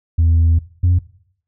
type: tone pair in turn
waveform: sine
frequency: 82.41 / 88.73 Hz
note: E2 / F2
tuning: 0 / +28 cents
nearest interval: minor second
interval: 128 cents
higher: second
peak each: -8 dBFS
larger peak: neither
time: 0.18-0.59 / 0.83-0.99 s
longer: first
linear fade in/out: 10 ms
effects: noise-tail reverb RT60 0.6 s tail -19 dB re dry + tanh soft clip ceiling -8 dBFS